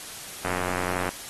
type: click train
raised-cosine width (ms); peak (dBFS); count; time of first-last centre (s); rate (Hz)
0.5; -13; 59; 0.45-1.09; 90.6
effects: white hiss -39 dBFS RMS until 1.29 s + AAC 32 kbps